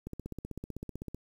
click train, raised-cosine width 3 ms, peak -26 dBFS, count 18, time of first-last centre 0.07-1.146 s, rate 15.8 Hz, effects 9-bit

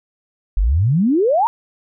sine exponential sweep, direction up, 41.73 to 961 Hz, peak -12 dBFS, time 0.57-1.47 s, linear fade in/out 0 ms, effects none

